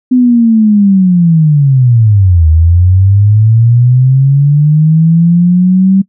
sine linear two-way sweep, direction down then up, 255.4 to 77.78 to 194.6 Hz, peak -3 dBFS, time 0.11-6.02 s, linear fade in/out 10 ms, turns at 2.48 s, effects noise-tail reverb RT60 0.1 s tail -22 dB re dry

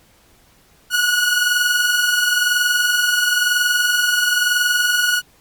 sawtooth tone pair together, 1443 / 1464 Hz, F#6 / F#6, -44 / -19 cents, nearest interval unison, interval 25 cents, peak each -17 / -12 dBFS, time 0.9-5.22 s, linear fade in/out 50 ms, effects pink hiss -53 dBFS RMS until 5.4 s + MP3 96 kbps

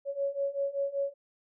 sine beating tone pair, 554.4 / 559.6 Hz, C#5 / C#5, 0 / +16 cents, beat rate 5.2 Hz, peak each -33 / -31 dBFS, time 0.05-1.14 s, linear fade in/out 50 ms, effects none

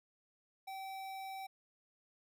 square tone with notch filter, 771 Hz, G5, 29 cents flat, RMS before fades -45 dBFS, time 0.67-1.47 s, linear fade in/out 10 ms, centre 7600 Hz, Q 1.8, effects none

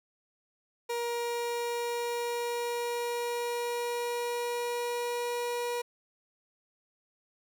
30% pulse tone with pitch glide, 473.8 to 481.2 Hz, A#4 to B4, +28 to -45 cents, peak -28 dBFS, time 0.89-5.82 s, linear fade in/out 10 ms, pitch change +27 cents, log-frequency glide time 1.04-5.32 s, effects none

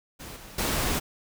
pink noise with level steps, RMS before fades -41 / -45 / -27 dBFS, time 0.19-1 s, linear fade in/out 20 ms, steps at 0.36 / 0.58 s, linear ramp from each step 5 ms, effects none

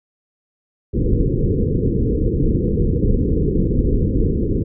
pink low-pass noise, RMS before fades -17 dBFS, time 0.93-4.64 s, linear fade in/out 20 ms, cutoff 490 Hz, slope 96 dB/octave, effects none

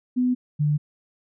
sine tone pair in turn, 250 / 148.65 Hz, B3 / D3, +21 / +21 cents, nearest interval major sixth, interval 900 cents, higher first, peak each -18 dBFS, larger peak neither, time 0.16-0.35 / 0.59-0.78 s, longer neither, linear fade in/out 20 ms, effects none

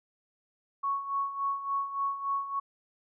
sine tone with tremolo, 1108.7 Hz, C#6, in tune, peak -26 dBFS, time 0.83-2.6 s, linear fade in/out 10 ms, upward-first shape sine, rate 3.5 Hz, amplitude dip 70%, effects none

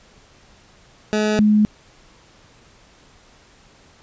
20% pulse / sine tone pair in turn, 212.8 / 211.3 Hz, G#3 / G#3, +42 / +30 cents, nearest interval unison, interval 12 cents, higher first, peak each -12 / -11 dBFS, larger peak second, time 1.13-1.39 / 1.39-1.65 s, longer neither, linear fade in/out 0 ms, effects pink hiss -51 dBFS RMS until 4.02 s + resampled to 16000 Hz

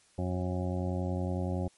harmonic tone, 90.8 Hz, F#2, 32 cents flat, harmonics 1 / 2 / 3 / 4 / 6 / 7 / 8 / 9, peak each -32 / -35 / -39 / -40 / -40 / -45 / -45 / -47 dBFS, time 0.18-1.68 s, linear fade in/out 5 ms, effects white hiss -64 dBFS RMS until 1.77 s + MP3 48 kbps

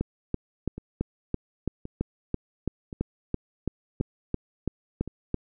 two click trains, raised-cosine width 3 ms, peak -13 / -23 dBFS, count 17 / 5, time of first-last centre 0.01-5.343 / 0.78-5.076 s, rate 3 / 0.931 Hz, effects none

